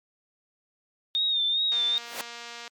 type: tone with vibrato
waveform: sine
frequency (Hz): 3665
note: A#7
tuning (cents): -30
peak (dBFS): -22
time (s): 1.15-1.98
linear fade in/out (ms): 0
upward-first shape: sine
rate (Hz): 2.5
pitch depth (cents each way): 62
type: click train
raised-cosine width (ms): 0.2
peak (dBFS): -23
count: 227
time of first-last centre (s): 1.72-2.678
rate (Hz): 236
type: noise with exponential growth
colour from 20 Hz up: pink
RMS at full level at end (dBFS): -28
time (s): 2-2.21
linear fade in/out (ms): 0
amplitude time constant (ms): 45
effects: high-pass 400 Hz 12 dB/octave + MP3 96 kbps